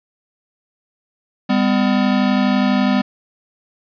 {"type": "tone pair together", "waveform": "square", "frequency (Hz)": [200.4, 252.5], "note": ["G3", "B3"], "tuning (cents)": [38, 39], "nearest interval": "major third", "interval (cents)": 401, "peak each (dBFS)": -17, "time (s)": [1.49, 3.02], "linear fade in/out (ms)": 10, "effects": ["resampled to 11025 Hz", "7-bit"]}